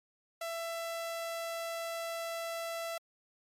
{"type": "tone", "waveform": "sawtooth", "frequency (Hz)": 667, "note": "E5", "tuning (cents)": 20, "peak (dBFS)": -32, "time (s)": [0.41, 2.98], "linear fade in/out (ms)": 5, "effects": ["MP3 64 kbps"]}